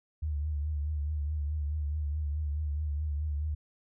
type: tone with vibrato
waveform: sine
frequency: 74.7 Hz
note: D2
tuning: 30 cents sharp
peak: -29 dBFS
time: 0.22-3.55 s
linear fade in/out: 10 ms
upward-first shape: triangle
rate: 4.7 Hz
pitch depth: 76 cents each way
effects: none